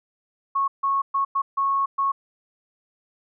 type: tone bursts at uneven times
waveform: sine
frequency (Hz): 1100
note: C#6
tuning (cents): -14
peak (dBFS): -19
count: 6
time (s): 0.55-0.68 / 0.83-1.02 / 1.14-1.25 / 1.35-1.42 / 1.57-1.86 / 1.98-2.12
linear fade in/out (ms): 10
effects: none